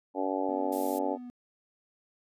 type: harmonic tone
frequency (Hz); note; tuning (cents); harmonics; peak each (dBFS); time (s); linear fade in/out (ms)
95.1; F#2; +48; 3 / 4 / 5 / 6 / 7 / 8 / 9; -33 / -37 / -36 / -35 / -38 / -37 / -36; 0.14-1.18; 50
type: tone with vibrato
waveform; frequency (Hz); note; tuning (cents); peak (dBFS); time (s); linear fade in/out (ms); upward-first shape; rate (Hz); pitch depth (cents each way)
triangle; 246.4; B3; -4; -38; 0.49-1.3; 0; sine; 2; 25
type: noise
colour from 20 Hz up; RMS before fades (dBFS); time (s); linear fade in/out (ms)
violet; -40; 0.72-0.99; 5
effects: resampled to 32000 Hz